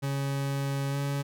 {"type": "tone with pitch glide", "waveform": "40% pulse", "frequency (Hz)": [138.59, 140.69], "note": ["C#3", "C#3"], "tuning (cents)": [0, 26], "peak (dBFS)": -27, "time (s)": [0.02, 1.23], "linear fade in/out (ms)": 20, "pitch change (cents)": 26, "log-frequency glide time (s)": [0.9, 0.97], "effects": []}